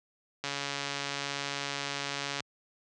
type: click train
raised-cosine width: 0.2 ms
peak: -16 dBFS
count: 278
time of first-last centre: 0.44-2.405 s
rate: 141 Hz
effects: high-pass 80 Hz 12 dB/octave + resampled to 22050 Hz